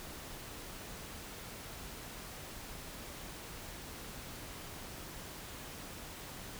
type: silence
effects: pink hiss -47 dBFS RMS until 6.59 s